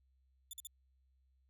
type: tone bursts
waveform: 10% pulse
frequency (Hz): 3520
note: A7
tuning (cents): 0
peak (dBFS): -37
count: 3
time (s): 0.51-0.671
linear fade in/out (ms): 2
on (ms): 23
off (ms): 46
effects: added 65 Hz sine -70 dBFS peak until 1.49 s